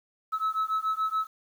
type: beating tone pair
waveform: sine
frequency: 1293 / 1300 Hz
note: E6 / E6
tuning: -34 / -24 cents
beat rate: 7 Hz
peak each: -27 dBFS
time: 0.32-1.27 s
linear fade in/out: 20 ms
effects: tanh soft clip ceiling -22 dBFS + 9-bit